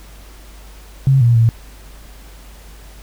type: tone with pitch steps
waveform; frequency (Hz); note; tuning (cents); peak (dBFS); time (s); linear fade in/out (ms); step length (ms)
sine; 134.8 / 118.4 / 114.4; C#3 / A#2 / A#2; -48 / +27 / -32; -8; 1.07-1.49; 0; 140
effects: added 50 Hz sine -37 dBFS peak until 3.02 s + pink hiss -44 dBFS RMS until 3.02 s